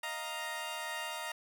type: chord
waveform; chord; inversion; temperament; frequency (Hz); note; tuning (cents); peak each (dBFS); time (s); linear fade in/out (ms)
15% pulse; Eb suspended second; none; equal; 622.3 / 698.5 / 932.3; Eb5 / F5 / Bb5; 0 / 0 / 0; -37 / -38 / -33; 0.03-1.32; 5
effects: none